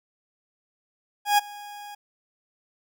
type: tone with ADSR envelope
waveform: 40% pulse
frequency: 824 Hz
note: G#5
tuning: 14 cents flat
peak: -14 dBFS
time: 1.25-1.95 s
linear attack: 130 ms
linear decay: 18 ms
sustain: -23 dB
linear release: 7 ms
effects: none